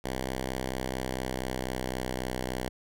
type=tone with pitch glide; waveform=5% pulse; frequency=64.7 to 63.33 Hz; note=C2 to B1; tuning=-19 to +44 cents; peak=-20 dBFS; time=0.04-2.69 s; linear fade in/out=5 ms; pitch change=-37 cents; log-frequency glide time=0.53-2.42 s; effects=none